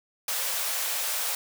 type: high-pass noise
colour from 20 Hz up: white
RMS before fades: -29 dBFS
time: 0.28-1.35 s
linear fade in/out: 2 ms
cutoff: 460 Hz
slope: 96 dB/octave
effects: none